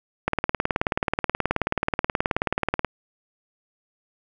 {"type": "click train", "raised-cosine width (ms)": 0.5, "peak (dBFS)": -6, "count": 49, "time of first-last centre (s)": [0.28, 2.847], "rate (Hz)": 18.7, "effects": []}